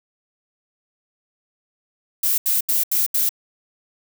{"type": "noise bursts", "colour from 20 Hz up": "violet", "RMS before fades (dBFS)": -19, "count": 5, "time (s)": [2.23, 3.292], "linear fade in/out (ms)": 5, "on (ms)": 150, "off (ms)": 78, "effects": []}